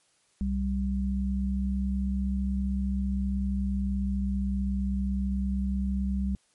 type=tone pair together; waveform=sine; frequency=65.3 / 196.15 Hz; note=C2 / G3; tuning=-3 / +1 cents; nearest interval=octave + perfect fifth; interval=1904 cents; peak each=-28 dBFS; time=0.41-6.35 s; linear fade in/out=0 ms; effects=white hiss -67 dBFS RMS until 6.54 s + MP3 48 kbps